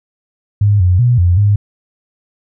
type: tone with pitch steps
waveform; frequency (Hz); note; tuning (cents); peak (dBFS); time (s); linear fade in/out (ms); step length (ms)
sine; 102.8 / 90.2 / 122.1 / 88.2 / 102.6; G#2 / F#2 / B2 / F2 / G#2; -17 / -44 / -19 / +18 / -21; -7; 0.61-1.56; 5; 190
effects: none